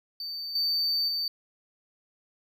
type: tone with level steps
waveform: triangle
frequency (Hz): 4581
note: D8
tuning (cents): -44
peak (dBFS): -32 / -23 / -26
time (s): 0.2-1.28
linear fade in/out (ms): 2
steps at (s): 0.55 / 1.08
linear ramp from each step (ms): 5
effects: none